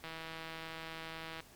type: click train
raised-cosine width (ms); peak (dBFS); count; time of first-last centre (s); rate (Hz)
0.3; -28; 222; 0.04-1.404; 162
effects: pink hiss -59 dBFS RMS until 1.55 s + MP3 96 kbps